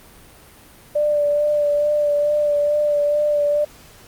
sine tone with vibrato, 589 Hz, D5, 5 cents sharp, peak -15 dBFS, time 0.95-3.65 s, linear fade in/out 10 ms, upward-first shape sine, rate 2.3 Hz, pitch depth 20 cents each way, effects pink hiss -46 dBFS RMS until 4.07 s + Opus 32 kbps

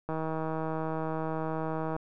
click train, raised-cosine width 1 ms, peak -20 dBFS, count 299, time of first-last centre 0.09-1.964 s, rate 159 Hz, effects none

